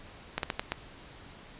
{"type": "slowing click train", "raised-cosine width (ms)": 0.3, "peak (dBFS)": -13, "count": 5, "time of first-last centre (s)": [0.38, 0.72], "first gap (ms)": 52, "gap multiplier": 1.34, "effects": ["pink hiss -50 dBFS RMS until 1.59 s", "resampled to 8000 Hz"]}